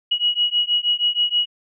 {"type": "beating tone pair", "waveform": "sine", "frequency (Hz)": [2906, 2912.3], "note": ["F#7", "F#7"], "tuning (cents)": [-32, -28], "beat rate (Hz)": 6.3, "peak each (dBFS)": -20, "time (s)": [0.11, 1.46], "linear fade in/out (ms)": 10, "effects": []}